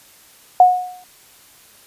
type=tone with exponential decay; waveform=sine; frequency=728 Hz; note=F#5; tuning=28 cents flat; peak=-3 dBFS; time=0.6-1.04 s; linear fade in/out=2 ms; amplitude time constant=94 ms; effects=white hiss -48 dBFS RMS until 1.86 s + resampled to 32000 Hz